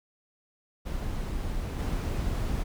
brown noise with level steps, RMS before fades -32 / -29 dBFS, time 0.85-2.64 s, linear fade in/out 20 ms, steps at 1.78 s, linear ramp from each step 20 ms, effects none

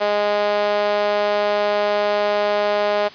sawtooth tone with high-pass filter, 206.7 Hz, G#3, 8 cents flat, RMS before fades -19 dBFS, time 0-3.09 s, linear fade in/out 20 ms, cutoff 580 Hz, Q 3, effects white hiss -40 dBFS RMS until 3.14 s + resampled to 11025 Hz

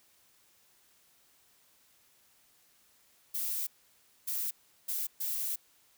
violet noise bursts at uneven times, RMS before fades -34 dBFS, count 4, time 3.34-3.67 / 4.27-4.51 / 4.88-5.07 / 5.2-5.56 s, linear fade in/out 10 ms, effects white hiss -66 dBFS RMS until 5.97 s

